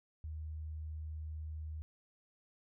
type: tone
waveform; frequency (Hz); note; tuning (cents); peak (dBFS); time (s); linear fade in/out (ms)
sine; 77.78; D#2; 0; -40; 0.24-1.82; 0
effects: none